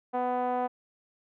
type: tone with low-pass filter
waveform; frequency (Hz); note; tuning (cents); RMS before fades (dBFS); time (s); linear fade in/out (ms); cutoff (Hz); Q
5% pulse; 249.1; B3; +15; -29; 0.13-0.68; 20; 740; 2.6
effects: none